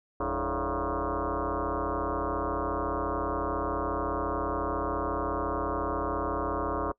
sine tone with frequency modulation, 329.6 Hz, E4, in tune, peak -27 dBFS, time 0.2-6.92 s, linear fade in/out 5 ms, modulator 125 Hz, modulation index 7.4, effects noise-tail reverb RT60 0.1 s tail -23 dB re dry

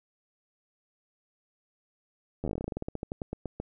slowing click train, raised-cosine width 2 ms, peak -20 dBFS, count 23, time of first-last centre 2.44-3.6 s, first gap 11 ms, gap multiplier 1.13, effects none

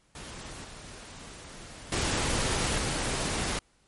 pink noise with level steps, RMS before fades -42 / -45 / -28 / -30 dBFS, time 0.15-3.59 s, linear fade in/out 2 ms, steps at 0.64 / 1.92 / 2.78 s, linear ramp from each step 2 ms, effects pink hiss -66 dBFS RMS until 3.87 s + MP3 48 kbps

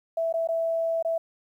sine tone with dropouts, 659.3 Hz, E5, in tune, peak -23 dBFS, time 0.17-1.18 s, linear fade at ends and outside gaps 5 ms, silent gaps 0.326-0.339 / 0.474-0.487 / 1.026-1.048 s, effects 10-bit

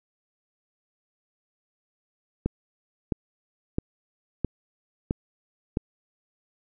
click train, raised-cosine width 3 ms, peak -11 dBFS, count 6, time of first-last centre 2.46-5.771 s, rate 1.51 Hz, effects none

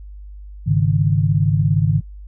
sine chord, Ab suspended fourth, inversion none, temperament equal with one note detuned, 102.4 / 138.59 / 155.56 Hz, Ab2 / Db3 / Eb3, -24 / 0 / 0 cents, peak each -18 / -18 / -17 dBFS, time 0.66-2.01 s, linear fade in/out 20 ms, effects noise-tail reverb RT60 0.1 s tail -26 dB re dry + added 50 Hz sine -33 dBFS peak until 2.27 s

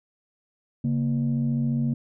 sine tone pair together, 138.6 / 233.1 Hz, C#3 / A#3, 0 / 0 cents, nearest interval major sixth, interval 900 cents, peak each -23 dBFS, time 0.84-1.94 s, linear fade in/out 5 ms, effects tanh soft clip ceiling -17 dBFS

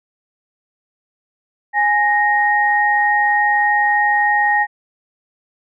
sine tone pair together, 830.6 / 1866 Hz, G#5 / A#6, 0 / +1 cents, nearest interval octave + major second, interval 1401 cents, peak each -15 dBFS, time 1.73-4.67 s, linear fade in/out 50 ms, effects none

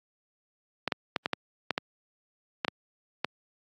clicks, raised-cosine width 0.3 ms, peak -10 dBFS, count 10, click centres 0.877 / 0.922 / 1.162 / 1.259 / 1.333 / 1.707 / 1.779 / 2.648 / 2.682 / 3.246 s, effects high-pass 150 Hz 12 dB/octave + AAC 48 kbps

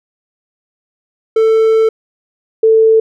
triangle / sine tone pair in turn, 444 / 444 Hz, A4 / A4, +16 / +16 cents, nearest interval unison, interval 0 cents, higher neither, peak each -5 dBFS, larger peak neither, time 1.36-1.89 / 2.63-3 s, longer first, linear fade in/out 5 ms, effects none

